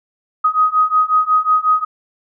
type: beating tone pair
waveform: sine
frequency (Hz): 1252 / 1257.5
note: D#6 / D#6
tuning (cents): +10 / +18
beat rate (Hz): 5.5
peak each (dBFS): -15 / -14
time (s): 0.44-1.85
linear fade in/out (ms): 10
effects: none